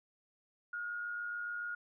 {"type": "tone with amplitude modulation", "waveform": "sine", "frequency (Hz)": 1430, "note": "F6", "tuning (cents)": 41, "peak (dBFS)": -35, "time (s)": [0.73, 1.75], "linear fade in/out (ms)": 5, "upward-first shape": "sine", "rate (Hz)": 107, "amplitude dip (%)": 45, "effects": []}